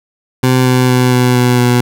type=tone with pitch steps; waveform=20% pulse; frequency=128.1 / 126.99 / 125.9 / 124.81 / 123.74 / 122.67 Hz; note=C3 / B2 / B2 / B2 / B2 / B2; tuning=-36 / +49 / +34 / +19 / +4 / -11 cents; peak=-3 dBFS; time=0.43-1.81 s; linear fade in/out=5 ms; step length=230 ms; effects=none